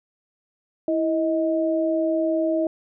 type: tone pair together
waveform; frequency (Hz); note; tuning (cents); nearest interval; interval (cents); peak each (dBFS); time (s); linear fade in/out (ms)
sine; 327.8 / 631; E4 / D#5; -10 / +24; major seventh; 1134; -22; 0.88-2.67; 2
effects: none